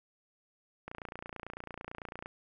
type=click train; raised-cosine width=0.5 ms; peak=-26 dBFS; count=41; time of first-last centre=0.88-2.259 s; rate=29 Hz; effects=none